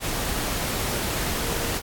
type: tone in noise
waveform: sine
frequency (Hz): 466.5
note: A#4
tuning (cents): +1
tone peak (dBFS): -36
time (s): 1.36-1.75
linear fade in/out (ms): 50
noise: pink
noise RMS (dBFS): -27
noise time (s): 0-1.82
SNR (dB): -12
effects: AAC 64 kbps